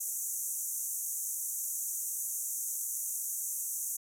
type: band-pass noise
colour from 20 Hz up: pink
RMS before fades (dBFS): -36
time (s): 0-3.97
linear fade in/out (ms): 10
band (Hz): 6100 to 15000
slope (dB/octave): 96
effects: none